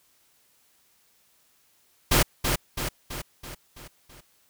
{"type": "noise with echo", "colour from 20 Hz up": "pink", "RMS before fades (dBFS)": -19, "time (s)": [2.11, 2.23], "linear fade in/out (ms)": 10, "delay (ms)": 330, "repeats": 6, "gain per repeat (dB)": -5, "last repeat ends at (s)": 4.21, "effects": ["white hiss -64 dBFS RMS until 4.49 s"]}